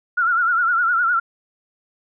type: tone with vibrato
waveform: sine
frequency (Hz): 1396.9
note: F6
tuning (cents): 0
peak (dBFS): -15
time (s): 0.17-1.2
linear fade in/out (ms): 10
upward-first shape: triangle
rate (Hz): 9.8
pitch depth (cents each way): 110
effects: none